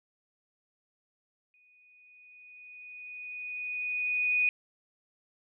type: tone with exponential growth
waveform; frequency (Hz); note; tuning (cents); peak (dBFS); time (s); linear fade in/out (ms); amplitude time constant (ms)
sine; 2478; D#7; -8; -22; 1.54-4.49; 1; 640
effects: none